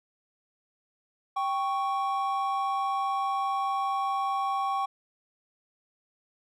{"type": "tone pair together", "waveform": "triangle", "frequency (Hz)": [784, 1108.7], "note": ["G5", "C#6"], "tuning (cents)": [0, 0], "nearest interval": "tritone", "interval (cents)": 600, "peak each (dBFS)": -27, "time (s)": [1.36, 4.86], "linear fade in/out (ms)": 10, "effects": []}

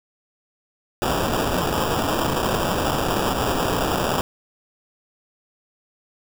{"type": "noise with sample-and-hold", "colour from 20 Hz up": "white", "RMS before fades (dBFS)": -22, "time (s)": [1.02, 4.21], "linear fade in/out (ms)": 0, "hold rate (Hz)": 2100, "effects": []}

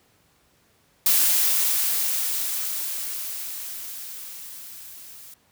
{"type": "noise with level ramp", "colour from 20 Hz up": "blue", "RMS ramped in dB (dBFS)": [-18, -44], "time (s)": [1.06, 5.34], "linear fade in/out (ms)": 2, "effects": ["pink hiss -62 dBFS RMS until 5.51 s", "high-pass 60 Hz 12 dB/octave"]}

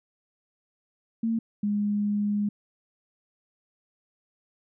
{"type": "tone pair in turn", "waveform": "sine", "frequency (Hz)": [226.8, 206.3], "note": ["A#3", "G#3"], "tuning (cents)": [-47, -11], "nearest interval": "major second", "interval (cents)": 164, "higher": "first", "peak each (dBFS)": [-23, -23], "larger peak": "neither", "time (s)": [[1.23, 1.39], [1.63, 2.49]], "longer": "second", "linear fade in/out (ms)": 5, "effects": []}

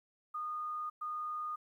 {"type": "tone bursts at uneven times", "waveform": "sine", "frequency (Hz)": 1227, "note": "D#6", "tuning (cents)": -25, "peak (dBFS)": -36, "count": 2, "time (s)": [[0.34, 0.9], [1.01, 1.56]], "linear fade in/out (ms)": 10, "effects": ["12-bit"]}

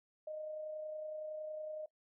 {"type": "tone with amplitude modulation", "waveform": "sine", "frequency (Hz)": 617, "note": "D#5", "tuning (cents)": -15, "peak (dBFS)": -39, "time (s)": [0.27, 1.86], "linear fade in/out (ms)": 5, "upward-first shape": "sine", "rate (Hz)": 30.8, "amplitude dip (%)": 35, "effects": ["noise-tail reverb RT60 0.1 s tail -19 dB re dry"]}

